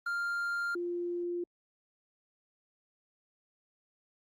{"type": "tone pair in turn", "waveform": ["triangle", "sine"], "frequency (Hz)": [1396.9, 349.2], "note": ["F6", "F4"], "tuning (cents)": [0, 0], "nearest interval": "2 octaves", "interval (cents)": 2400, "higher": "first", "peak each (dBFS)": [-29, -32], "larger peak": "first", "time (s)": [[0.06, 0.75], [0.75, 1.44]], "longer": "neither", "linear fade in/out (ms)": 5, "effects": ["Opus 24 kbps"]}